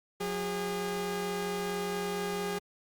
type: tone pair together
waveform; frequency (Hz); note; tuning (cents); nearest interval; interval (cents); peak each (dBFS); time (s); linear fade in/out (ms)
sawtooth; 181.43 / 407.3; F#3 / G#4; -34 / -34; octave + major second; 1400; -33 / -29; 0.2-2.59; 10
effects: Opus 48 kbps